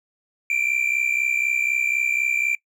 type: tone pair together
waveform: triangle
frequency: 2331 / 2395 Hz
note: D7 / D7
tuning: -14 / +33 cents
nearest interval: unison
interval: 47 cents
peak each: -21 dBFS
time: 0.5-2.55 s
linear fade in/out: 2 ms
effects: noise-tail reverb RT60 0.1 s tail -22 dB re dry